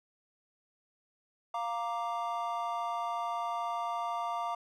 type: chord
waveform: triangle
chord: Bb major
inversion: second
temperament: equal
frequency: 698.5 / 932.3 / 1174.7 Hz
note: F5 / Bb5 / D6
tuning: 0 / 0 / 0 cents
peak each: -34 / -35 / -35 dBFS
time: 1.54-4.55 s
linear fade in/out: 5 ms
effects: none